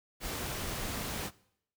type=noise; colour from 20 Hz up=pink; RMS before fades=-37 dBFS; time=0.2-1.31 s; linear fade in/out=50 ms; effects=noise-tail reverb RT60 0.7 s tail -21 dB re dry